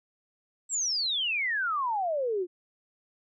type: exponential sweep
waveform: sine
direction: down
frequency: 7902 to 341.7 Hz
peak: -26 dBFS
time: 0.69-2.47 s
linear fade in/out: 50 ms
effects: none